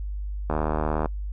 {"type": "click train", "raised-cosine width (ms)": 1, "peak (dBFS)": -11, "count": 44, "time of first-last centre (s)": [0.5, 1.058], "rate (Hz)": 77, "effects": ["noise-tail reverb RT60 0.1 s tail -24 dB re dry", "added 50 Hz sine -28 dBFS peak until 1.32 s"]}